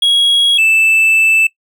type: tone pair in turn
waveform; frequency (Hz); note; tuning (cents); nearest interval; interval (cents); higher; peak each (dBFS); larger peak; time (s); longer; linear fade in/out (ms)
triangle; 3313 / 2640; G#7 / E7; -5 / +2; major third; 393; first; -6; neither; 0.02-0.58 / 0.58-1.47; second; 5
effects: noise-tail reverb RT60 0.1 s tail -20 dB re dry